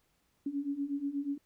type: beating tone pair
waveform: sine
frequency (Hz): 277.2 / 285.5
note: C#4 / D4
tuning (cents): 0 / -49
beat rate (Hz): 8.3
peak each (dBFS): -37 / -34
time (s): 0.46-1.38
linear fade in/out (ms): 5
effects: pink hiss -74 dBFS RMS until 1.45 s